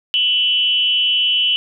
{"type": "tone with frequency modulation", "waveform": "sine", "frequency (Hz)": 2974, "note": "F#7", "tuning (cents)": 8, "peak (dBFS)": -13, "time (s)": [0.14, 1.56], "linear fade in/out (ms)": 0, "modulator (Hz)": 259, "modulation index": 0.6, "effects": []}